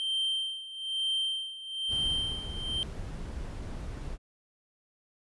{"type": "tone with tremolo", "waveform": "triangle", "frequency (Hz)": 3136, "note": "G7", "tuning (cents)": 0, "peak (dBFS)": -25, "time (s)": [0, 2.83], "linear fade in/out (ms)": 0, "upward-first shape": "sine", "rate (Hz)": 1.1, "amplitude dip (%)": 80}
{"type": "noise", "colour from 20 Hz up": "brown", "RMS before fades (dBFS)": -38, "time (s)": [1.88, 4.18], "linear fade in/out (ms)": 50}
{"effects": ["resampled to 24000 Hz"]}